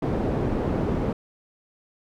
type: low-pass noise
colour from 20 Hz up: white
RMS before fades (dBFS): -25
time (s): 0.02-1.13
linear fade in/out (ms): 5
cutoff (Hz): 380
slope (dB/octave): 12
effects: none

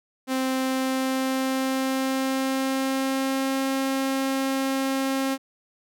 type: tone with pitch glide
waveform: sawtooth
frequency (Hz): 261.6 to 268.5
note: C4 to C4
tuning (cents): 0 to +45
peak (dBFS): -19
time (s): 0.27-5.38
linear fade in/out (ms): 50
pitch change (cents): +45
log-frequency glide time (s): 0.54-3.64
effects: none

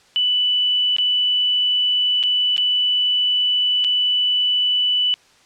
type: tone with dropouts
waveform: sine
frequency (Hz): 2977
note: F#7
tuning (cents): +10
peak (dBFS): -15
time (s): 0.16-5.14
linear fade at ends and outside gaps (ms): 0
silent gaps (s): 0.965-0.984 / 2.229-2.236 / 2.565-2.579 / 3.842-3.846
effects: white hiss -53 dBFS RMS until 5.45 s + low-pass 6000 Hz 12 dB/octave

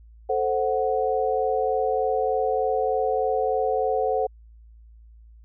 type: chord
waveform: sine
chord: F# diminished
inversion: first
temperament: equal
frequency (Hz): 440 / 523.3 / 740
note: A4 / C5 / F#5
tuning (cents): 0 / 0 / 0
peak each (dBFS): -25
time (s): 0.29-4.27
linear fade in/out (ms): 10
effects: added 56 Hz sine -46 dBFS peak until 5.44 s

